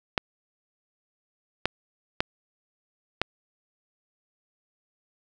clicks, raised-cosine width 0.3 ms, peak -6 dBFS, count 4, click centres 0.178 / 1.656 / 2.205 / 3.216 s, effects none

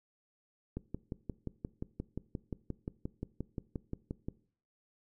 click train, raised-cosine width 3 ms, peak -24 dBFS, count 21, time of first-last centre 0.77-4.285 s, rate 5.69 Hz, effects noise-tail reverb RT60 0.5 s tail -20 dB re dry

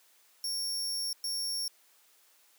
sawtooth tone bursts at uneven times, 5500 Hz, F8, 27 cents flat, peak -29 dBFS, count 2, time 0.44-1.13 / 1.24-1.68 s, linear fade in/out 2 ms, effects white hiss -64 dBFS RMS until 2.58 s + high-pass 400 Hz 12 dB/octave

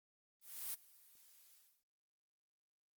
blue noise with ADSR envelope, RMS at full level -42 dBFS, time 0.41-1.84 s, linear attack 330 ms, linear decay 10 ms, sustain -23 dB, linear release 330 ms, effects Opus 32 kbps

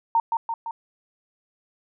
sine tone with echo, 917 Hz, A#5, 29 cents flat, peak -16 dBFS, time 0.15-0.2 s, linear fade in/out 2 ms, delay 170 ms, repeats 3, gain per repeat -4 dB, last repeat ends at 0.71 s, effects none

